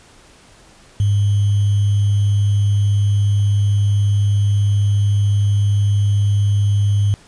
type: tone with sample-and-hold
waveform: sine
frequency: 101.7 Hz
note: G#2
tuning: 36 cents flat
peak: -12 dBFS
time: 1-7.14 s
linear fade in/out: 0 ms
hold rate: 3150 Hz
effects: pink hiss -47 dBFS RMS until 7.27 s + resampled to 22050 Hz